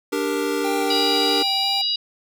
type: chord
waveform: square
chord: G minor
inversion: second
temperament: equal with one note detuned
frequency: 293.7 / 394.3 / 466.2 Hz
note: D4 / G4 / Bb4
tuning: 0 / +10 / 0 cents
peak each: -26 dBFS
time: 0.12-1.43 s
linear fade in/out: 10 ms
type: tone with vibrato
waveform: square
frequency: 786 Hz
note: G5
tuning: 4 cents sharp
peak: -26 dBFS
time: 0.64-1.82 s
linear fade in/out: 10 ms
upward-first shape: square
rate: 3 Hz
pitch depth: 11 cents each way
type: harmonic tone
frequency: 963 Hz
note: B5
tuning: 44 cents flat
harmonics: 3 / 4 / 5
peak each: -27 / -23 / -23 dBFS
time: 0.9-1.96 s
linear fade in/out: 5 ms
effects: none